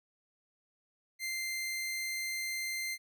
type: tone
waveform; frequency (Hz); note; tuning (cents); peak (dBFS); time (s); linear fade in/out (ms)
sawtooth; 2087; C7; -5; -31; 1.19-2.98; 50
effects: none